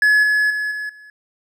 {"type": "tone with level steps", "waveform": "triangle", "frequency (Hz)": 1700, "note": "G#6", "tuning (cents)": 40, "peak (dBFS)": [-9, -12, -18, -22, -38], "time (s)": [0.02, 1.1], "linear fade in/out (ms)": 2, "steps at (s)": [0.23, 0.5, 0.71, 0.89], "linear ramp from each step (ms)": 5, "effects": []}